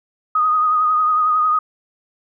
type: tone with vibrato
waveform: sine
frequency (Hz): 1244.5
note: D#6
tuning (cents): 0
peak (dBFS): -13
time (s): 0.35-1.59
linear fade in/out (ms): 5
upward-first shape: sine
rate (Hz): 11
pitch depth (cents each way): 33
effects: none